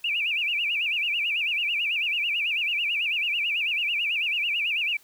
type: tone with vibrato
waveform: sine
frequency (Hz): 2579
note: E7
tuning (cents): -39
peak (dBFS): -23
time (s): 0.04-4.97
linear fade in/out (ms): 5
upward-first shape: sine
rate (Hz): 9.1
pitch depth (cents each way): 200
effects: white hiss -57 dBFS RMS until 5.03 s